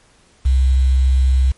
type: tone with quantisation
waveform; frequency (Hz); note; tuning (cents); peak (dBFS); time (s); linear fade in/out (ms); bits
sine; 65.3; C2; -3; -10; 0.45-1.52; 10; 6
effects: pink hiss -53 dBFS RMS until 1.57 s + MP3 48 kbps